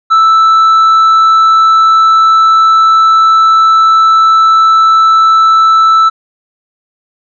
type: tone with tanh clipping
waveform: triangle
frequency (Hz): 1318.5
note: E6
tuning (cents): 0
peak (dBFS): -4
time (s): 0.1-6.1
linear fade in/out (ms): 20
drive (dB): 8
effects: none